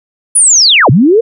sine linear two-way sweep, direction down then up, 10110 to 107.5 to 480.6 Hz, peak -3 dBFS, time 0.35-1.21 s, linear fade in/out 10 ms, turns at 0.9 s, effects none

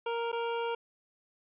25% pulse tone with dropouts, 466.2 Hz, A#4, in tune, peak -27 dBFS, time 0.06-0.75 s, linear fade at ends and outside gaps 5 ms, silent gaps 0.318-0.327 s, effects resampled to 8000 Hz

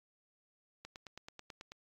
click train, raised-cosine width 0.2 ms, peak -30 dBFS, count 9, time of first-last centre 0.85-1.72 s, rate 9.2 Hz, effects AAC 48 kbps

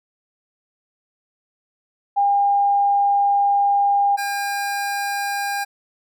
sine / 25% pulse tone pair in turn, 805 / 805 Hz, G5 / G5, +46 / +46 cents, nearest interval unison, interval 0 cents, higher neither, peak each -14 / -18 dBFS, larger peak first, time 2.16-4.17 / 4.17-5.65 s, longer first, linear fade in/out 20 ms, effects none

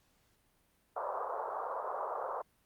white band-pass noise, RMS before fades -38 dBFS, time 0.96-2.42 s, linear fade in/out 5 ms, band 450 to 1200 Hz, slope 48 dB/octave, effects pink hiss -72 dBFS RMS until 2.65 s + Opus 48 kbps

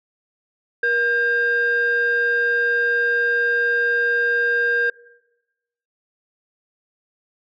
sine tone pair together, 475.7 / 1600 Hz, A#4 / G6, +35 / +35 cents, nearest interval octave + major sixth, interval 2100 cents, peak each -22 / -16 dBFS, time 0.83-4.9 s, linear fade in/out 5 ms, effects noise-tail reverb RT60 1.0 s tail -21 dB re dry + tanh soft clip ceiling -12 dBFS

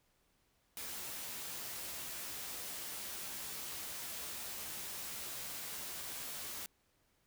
white noise with comb filter, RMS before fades -44 dBFS, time 0.77-6.66 s, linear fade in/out 0 ms, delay 14 ms, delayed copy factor +0.5, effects pink hiss -75 dBFS RMS until 7.26 s

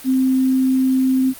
sine tone, 261 Hz, C4, 4 cents flat, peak -13 dBFS, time 0.04-1.34 s, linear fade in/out 50 ms, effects white hiss -38 dBFS RMS until 1.39 s + Opus 32 kbps

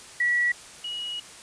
sine tone pair in turn, 1937 / 2908 Hz, B6 / F#7, -34 / -31 cents, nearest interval perfect fifth, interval 703 cents, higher second, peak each -20 / -30 dBFS, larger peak first, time 0.2-0.52 / 0.84-1.2 s, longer second, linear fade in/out 5 ms, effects white hiss -45 dBFS RMS until 1.42 s + resampled to 22050 Hz

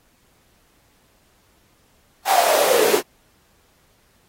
pink noise with high-pass filter sweep, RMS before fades -17 dBFS, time 2.25-3.02 s, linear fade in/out 50 ms, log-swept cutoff 810 to 370 Hz, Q 8.8, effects pink hiss -60 dBFS RMS until 4.28 s + AAC 48 kbps

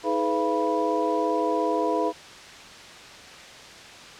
sine tone cluster, 317.7 / 423.4 / 501 / 682 / 982 Hz, D#4 / G#4 / B4 / F5 / B5, +36 / +33 / +25 / -41 / -10 cents, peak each -28 dBFS, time 0.03-2.13 s, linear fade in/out 50 ms, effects white hiss -43 dBFS RMS until 4.19 s + low-pass 5000 Hz 12 dB/octave

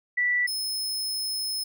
sine / sawtooth tone pair in turn, 1964 / 5188 Hz, B6 / E8, -10 / -28 cents, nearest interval octave + perfect fourth, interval 1682 cents, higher second, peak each -21 / -25 dBFS, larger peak first, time 0.17-0.47 / 0.47-1.64 s, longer second, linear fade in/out 10 ms, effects none

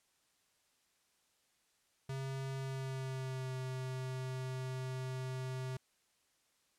square tone with pitch glide, 134.3 to 129.73 Hz, C3 to C3, +46 to -14 cents, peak -39 dBFS, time 2.09-5.77 s, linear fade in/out 5 ms, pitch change -60 cents, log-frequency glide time 2.57-3.55 s, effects white hiss -75 dBFS RMS until 6.78 s + low-pass 10000 Hz 12 dB/octave

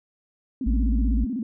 sine tone with vibrato, 240.2 Hz, B3, 48 cents flat, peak -25 dBFS, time 0.61-1.43 s, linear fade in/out 2 ms, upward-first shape square, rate 16 Hz, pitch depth 160 cents each way
sine tone, 55 Hz, A1, in tune, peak -19 dBFS, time 0.66-1.25 s, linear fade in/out 10 ms
effects none

